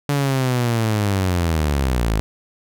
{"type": "linear sweep", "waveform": "sawtooth", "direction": "down", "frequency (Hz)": [145.1, 50.9], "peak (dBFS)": -13, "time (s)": [0.09, 2.2], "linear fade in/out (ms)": 0, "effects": []}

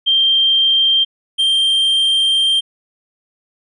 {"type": "tone pair in turn", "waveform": ["sine", "triangle"], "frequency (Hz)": [3167, 3167], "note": ["G7", "G7"], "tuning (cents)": [17, 17], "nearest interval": "unison", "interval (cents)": 0, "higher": "neither", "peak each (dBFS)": -10, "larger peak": "neither", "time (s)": [[0.06, 1.05], [1.38, 2.61]], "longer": "second", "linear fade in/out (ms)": 20, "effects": ["resampled to 24000 Hz"]}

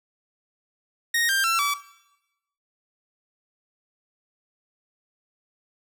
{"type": "tone with pitch steps", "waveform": "sawtooth", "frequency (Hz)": [1864.7, 1586.2, 1349.4, 1147.9], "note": ["A#6", "G6", "E6", "D6"], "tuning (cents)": [0, 20, 40, -40], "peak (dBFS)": -17, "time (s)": [1.14, 1.74], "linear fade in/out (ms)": 5, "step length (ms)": 150, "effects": ["noise-tail reverb RT60 0.9 s tail -17 dB re dry"]}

